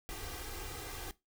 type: noise with comb filter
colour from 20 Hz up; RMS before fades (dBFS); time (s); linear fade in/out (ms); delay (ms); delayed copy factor
pink; -43; 0.09-1.11; 0; 2.5; +0.85
effects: noise-tail reverb RT60 0.2 s tail -18 dB re dry